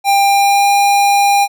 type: tone with pitch glide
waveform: square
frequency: 796 to 804.3 Hz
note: G5 to G5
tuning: +26 to +44 cents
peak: -9 dBFS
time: 0.04-1.48 s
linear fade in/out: 50 ms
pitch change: +18 cents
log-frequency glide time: 0.23-0.7 s
effects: none